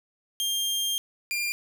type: tone pair in turn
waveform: sawtooth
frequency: 3200 / 2397 Hz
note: G7 / D7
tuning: +35 / +35 cents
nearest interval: perfect fourth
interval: 500 cents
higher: first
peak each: -22 / -23 dBFS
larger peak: first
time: 0.4-0.98 / 1.31-1.52 s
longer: first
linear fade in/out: 0 ms
effects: none